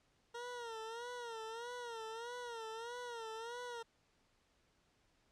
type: tone with vibrato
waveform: 20% pulse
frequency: 466.2 Hz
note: A#4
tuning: in tune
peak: -39 dBFS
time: 0.34-3.83 s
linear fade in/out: 10 ms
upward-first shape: sine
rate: 1.6 Hz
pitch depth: 93 cents each way
effects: pink hiss -75 dBFS RMS until 5.31 s + low-pass 7000 Hz 12 dB/octave